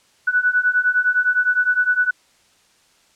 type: beating tone pair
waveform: sine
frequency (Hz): 1478 / 1487.8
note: F#6 / F#6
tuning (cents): -2 / +9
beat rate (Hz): 9.8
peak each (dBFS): -19 / -17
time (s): 0.27-2.11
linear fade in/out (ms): 10
effects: white hiss -57 dBFS RMS until 3.15 s + low-pass 8000 Hz 12 dB/octave